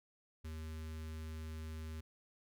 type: tone with notch filter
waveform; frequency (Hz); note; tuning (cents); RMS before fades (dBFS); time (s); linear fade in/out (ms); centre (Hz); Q
square; 79; D#2; +27; -45; 0.44-2.01; 10; 700; 1.1
effects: none